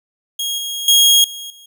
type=tone with level steps; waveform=sawtooth; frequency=3275 Hz; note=G#7; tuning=25 cents flat; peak=-16 / -19 / -5 / -25 / -37 dBFS; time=0.39-1.66 s; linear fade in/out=5 ms; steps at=0.58 / 0.88 / 1.24 / 1.5 s; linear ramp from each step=2 ms; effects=none